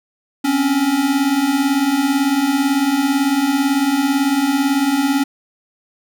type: beating tone pair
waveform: square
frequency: 261.9 / 279.9 Hz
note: C4 / C#4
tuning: +2 / +17 cents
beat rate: 18 Hz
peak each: -21 / -16 dBFS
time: 0.44-5.24 s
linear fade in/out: 10 ms
effects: none